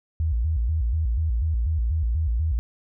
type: tone with vibrato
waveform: sine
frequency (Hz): 67.8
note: C#2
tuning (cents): -38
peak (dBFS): -20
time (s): 0.2-2.59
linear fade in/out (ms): 0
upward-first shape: square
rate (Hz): 4.1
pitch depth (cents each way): 280
effects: none